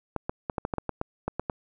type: clicks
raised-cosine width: 1 ms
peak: -14 dBFS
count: 12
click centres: 0.163 / 0.295 / 0.498 / 0.582 / 0.651 / 0.738 / 0.783 / 0.893 / 1.014 / 1.28 / 1.396 / 1.498 s
effects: none